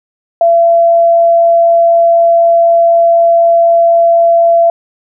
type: tone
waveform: sine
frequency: 676 Hz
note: E5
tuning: 43 cents sharp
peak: -4 dBFS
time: 0.41-4.7 s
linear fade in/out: 2 ms
effects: none